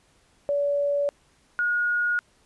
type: tone pair in turn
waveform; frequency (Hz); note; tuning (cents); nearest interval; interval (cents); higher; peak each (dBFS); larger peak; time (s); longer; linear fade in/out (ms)
sine; 572 / 1441.3; D5 / F#6; -46 / -46; octave + major third; 1600; second; -21; neither; 0.49-1.09 / 1.59-2.19; neither; 0
effects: pink hiss -62 dBFS RMS until 2.45 s + resampled to 24000 Hz